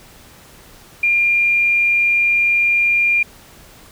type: tone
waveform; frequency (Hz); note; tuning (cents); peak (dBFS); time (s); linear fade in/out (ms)
sine; 2400; D7; +37; -12; 1.03-3.23; 5
effects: pink hiss -44 dBFS RMS until 3.91 s